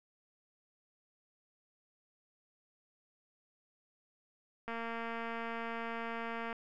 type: click train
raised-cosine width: 0.5 ms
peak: -26 dBFS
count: 426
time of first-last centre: 4.68-6.528 s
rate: 230 Hz
effects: none